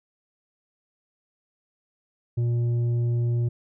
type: tone with tanh clipping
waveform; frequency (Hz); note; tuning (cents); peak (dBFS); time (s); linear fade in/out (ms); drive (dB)
sine; 119; A#2; +36; -22; 2.37-3.49; 10; 6
effects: none